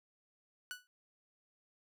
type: tone with exponential decay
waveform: sawtooth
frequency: 1480 Hz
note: F#6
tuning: in tune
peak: -34 dBFS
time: 0.71-0.87 s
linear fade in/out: 0 ms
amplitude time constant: 33 ms
effects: none